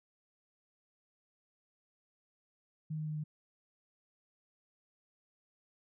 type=tone with pitch steps; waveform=sine; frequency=155.56 / 154.4 / 153.24 / 152.09 Hz; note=D#3 / D#3 / D#3 / D#3; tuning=0 / -13 / -26 / -39 cents; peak=-35 dBFS; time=2.9-3.24 s; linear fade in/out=10 ms; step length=85 ms; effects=none